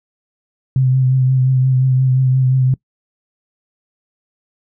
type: tone with vibrato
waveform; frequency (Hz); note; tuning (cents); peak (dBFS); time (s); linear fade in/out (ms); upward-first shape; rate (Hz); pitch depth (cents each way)
sine; 130; C3; -11; -10; 0.76-2.74; 2; triangle; 5.7; 32
effects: noise-tail reverb RT60 0.1 s tail -23 dB re dry